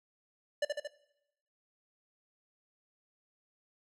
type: tone with echo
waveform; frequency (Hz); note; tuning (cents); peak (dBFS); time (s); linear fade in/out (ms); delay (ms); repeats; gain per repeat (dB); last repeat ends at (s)
square; 586; D5; -4; -28; 0.62-0.65; 5; 75; 3; -3; 0.875
effects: noise-tail reverb RT60 0.8 s tail -17 dB re dry + low-pass 7000 Hz 12 dB/octave